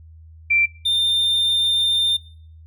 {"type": "tone pair in turn", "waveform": ["sine", "triangle"], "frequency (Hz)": [2351, 3607], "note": ["D7", "A7"], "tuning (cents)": [1, 42], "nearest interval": "perfect fifth", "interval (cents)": 741, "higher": "second", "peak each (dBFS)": [-14, -15], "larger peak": "first", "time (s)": [[0.5, 0.66], [0.85, 2.17]], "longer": "second", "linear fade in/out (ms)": 10, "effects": ["noise-tail reverb RT60 0.6 s tail -22 dB re dry", "added 80 Hz sine -41 dBFS peak until 2.66 s"]}